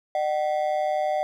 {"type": "ring-modulated tone", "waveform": "triangle", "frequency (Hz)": 681, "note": "F5", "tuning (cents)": -44, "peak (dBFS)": -17, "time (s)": [0.15, 1.23], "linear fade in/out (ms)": 0, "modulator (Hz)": 75.8, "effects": []}